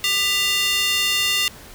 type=tone with high-pass filter; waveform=square; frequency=398.2 Hz; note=G4; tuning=27 cents sharp; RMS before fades=-20 dBFS; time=0.04-1.48 s; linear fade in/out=0 ms; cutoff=2800 Hz; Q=2; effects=pink hiss -42 dBFS RMS until 1.74 s